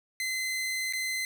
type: tone with dropouts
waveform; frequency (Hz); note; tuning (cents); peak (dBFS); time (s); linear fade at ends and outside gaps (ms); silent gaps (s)
sawtooth; 2054; C7; -33; -26; 0.2-1.25; 1; 0.926-0.934
effects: none